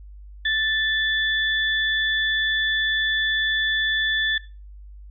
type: tone pair together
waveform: sine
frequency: 1760 / 3462 Hz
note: A6 / A7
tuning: 0 / -29 cents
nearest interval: octave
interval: 1171 cents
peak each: -21 / -24 dBFS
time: 0.45-4.38 s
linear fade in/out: 5 ms
effects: noise-tail reverb RT60 0.3 s tail -17 dB re dry + added 50 Hz sine -39 dBFS peak until 5.1 s